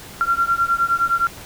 sine beating tone pair, 1370 / 1379.7 Hz, F6 / F6, -34 / -21 cents, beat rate 9.7 Hz, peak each -19 dBFS, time 0.21-1.27 s, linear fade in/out 0 ms, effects pink hiss -38 dBFS RMS until 1.45 s

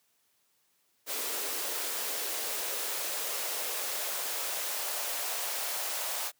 white noise with high-pass filter sweep, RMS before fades -34 dBFS, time 1.06-6.32 s, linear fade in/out 50 ms, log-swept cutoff 390 to 660 Hz, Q 1.9, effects white hiss -72 dBFS RMS until 6.39 s + high-pass 100 Hz 12 dB/octave

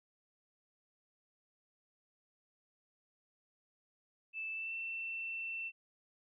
sine tone with pitch glide, 2637 to 2685 Hz, E7 to E7, 0 to +31 cents, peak -38 dBFS, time 4.33-5.72 s, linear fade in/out 50 ms, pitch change +31 cents, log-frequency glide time 4.52-4.75 s, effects none

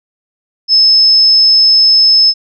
sine tone, 5220 Hz, E8, 18 cents flat, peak -4 dBFS, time 0.68-2.34 s, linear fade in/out 50 ms, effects none

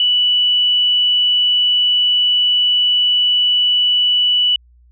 sine tone, 2960 Hz, F#7, in tune, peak -11 dBFS, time 0-4.56 s, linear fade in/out 2 ms, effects added 60 Hz sine -46 dBFS peak until 4.91 s

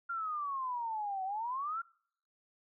sine exponential two-way sweep, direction down then up, 1400 to 746 to 1400 Hz, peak -34 dBFS, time 0.09-1.82 s, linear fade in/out 10 ms, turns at 1.24 s, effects noise-tail reverb RT60 0.6 s tail -25 dB re dry

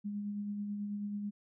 sine tone with tremolo, 205.2 Hz, G#3, 21 cents flat, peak -34 dBFS, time 0.04-1.31 s, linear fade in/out 20 ms, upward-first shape sine, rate 9.2 Hz, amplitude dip 30%, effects none

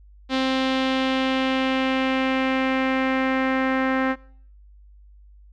sawtooth tone with low-pass filter sweep, 263 Hz, C4, 9 cents sharp, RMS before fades -22 dBFS, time 0.29-4.16 s, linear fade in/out 50 ms, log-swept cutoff 3800 to 1800 Hz, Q 2.2, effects noise-tail reverb RT60 0.6 s tail -24 dB re dry + added 50 Hz sine -46 dBFS peak until 5.52 s

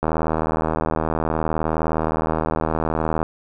click train, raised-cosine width 1 ms, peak -7 dBFS, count 255, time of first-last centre 0.03-3.229 s, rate 79.4 Hz, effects none

